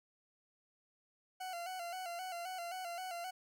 40% pulse tone with vibrato, 716 Hz, F5, 43 cents sharp, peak -40 dBFS, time 1.4-3.31 s, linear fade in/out 10 ms, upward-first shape square, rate 3.8 Hz, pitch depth 68 cents each way, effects none

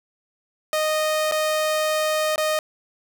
sawtooth tone with dropouts, 619 Hz, D#5, 9 cents flat, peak -16 dBFS, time 0.73-2.59 s, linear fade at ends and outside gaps 1 ms, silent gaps 1.313-1.321 / 2.359-2.379 s, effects none

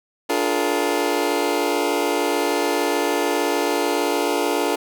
25% pulse chord, Bb dominant seventh, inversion first, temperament just, 291.4 / 349.6 / 419.5 / 466.2 Hz, D4 / F4 / Ab4 / Bb4, -13 / +2 / +17 / 0 cents, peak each -21 dBFS, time 0.29-4.76 s, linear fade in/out 10 ms, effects none

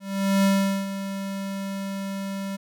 square tone with ADSR envelope, 195.7 Hz, G3, 3 cents flat, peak -17 dBFS, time 0-2.57 s, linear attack 440 ms, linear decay 420 ms, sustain -12 dB, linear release 17 ms, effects none

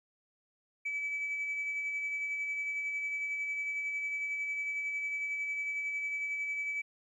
sine tone with tremolo, 2297 Hz, D7, 39 cents flat, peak -30 dBFS, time 0.85-6.82 s, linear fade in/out 10 ms, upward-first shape sine, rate 11 Hz, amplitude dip 35%, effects tanh soft clip ceiling -29 dBFS + 12-bit

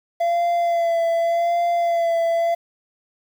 triangle tone with vibrato, 680 Hz, F5, 46 cents flat, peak -15 dBFS, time 0.2-2.55 s, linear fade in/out 10 ms, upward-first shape sine, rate 0.86 Hz, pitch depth 27 cents each way, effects 8-bit

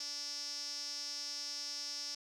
sawtooth tone with band-pass filter, 290 Hz, D4, 22 cents flat, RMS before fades -42 dBFS, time 0-2.15 s, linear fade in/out 5 ms, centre 5300 Hz, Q 10, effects none

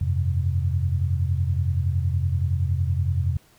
sine chord, F suspended second, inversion none, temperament equal, 87.31 / 98 / 130.81 Hz, F2 / G2 / C3, 0 / 0 / 0 cents, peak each -22 / -27 / -26 dBFS, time 0.01-3.37 s, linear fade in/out 5 ms, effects pink hiss -57 dBFS RMS until 3.58 s

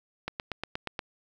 click train, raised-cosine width 0.3 ms, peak -16 dBFS, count 7, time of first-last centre 0.28-0.992 s, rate 8.43 Hz, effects 9-bit

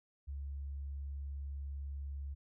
sine tone, 69.9 Hz, C#2, 15 cents sharp, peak -39 dBFS, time 0.27-2.35 s, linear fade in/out 20 ms, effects none

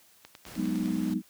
click train, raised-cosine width 0.2 ms, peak -27 dBFS, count 7, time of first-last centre 0.25-0.859 s, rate 9.86 Hz
pink noise, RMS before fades -45 dBFS, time 0.46-1.14 s, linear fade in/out 5 ms
sine chord, G# minor seventh, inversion third, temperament equal, 185 / 207.7 / 246.9 / 311.1 Hz, F#3 / G#3 / B3 / D#4, 0 / 0 / 0 / 0 cents, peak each -32 dBFS, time 0.55-1.22 s, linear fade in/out 50 ms
effects white hiss -60 dBFS RMS until 1.29 s + high-pass 60 Hz 12 dB/octave

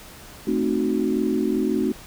sine chord, A diminished seventh, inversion none, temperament equal with one note detuned, 220 / 261.6 / 307.2 / 370 Hz, A3 / C4 / Eb4 / Gb4, 0 / 0 / -22 / 0 cents, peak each -25 dBFS, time 0.47-1.92 s, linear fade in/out 5 ms, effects pink hiss -43 dBFS RMS until 2.06 s

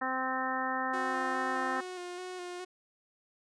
harmonic tone, 259.9 Hz, C4, 11 cents flat, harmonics 1 / 2 / 3 / 4 / 5 / 6 / 7, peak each -39 / -41 / -36 / -37 / -37 / -42 / -37 dBFS, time 0.01-1.81 s, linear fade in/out 10 ms
sawtooth tone with vibrato, 361 Hz, F#4, 43 cents flat, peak -35 dBFS, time 0.93-2.65 s, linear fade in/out 10 ms, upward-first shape square, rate 2.4 Hz, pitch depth 24 cents each way
effects resampled to 22050 Hz

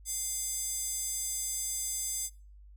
square tone with high-pass filter, 701 Hz, F5, 6 cents sharp, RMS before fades -35 dBFS, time 0.05-2.3 s, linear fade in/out 50 ms, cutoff 7500 Hz, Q 3.1, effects noise-tail reverb RT60 0.4 s tail -23 dB re dry + added 50 Hz sine -50 dBFS peak until 2.76 s

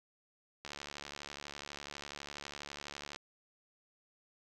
click train, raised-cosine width 0.2 ms, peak -26 dBFS, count 182, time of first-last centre 0.65-3.16 s, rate 72.1 Hz, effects none

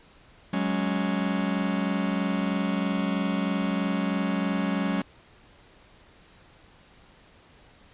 45% pulse chord, F# suspended second, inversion none, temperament just, 185 / 208.1 / 277.5 Hz, F#3 / G#3 / C#4, 0 / +4 / +2 cents, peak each -28 / -29 / -30 dBFS, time 0.53-5.02 s, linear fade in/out 5 ms, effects pink hiss -55 dBFS RMS until 7.93 s + resampled to 8000 Hz

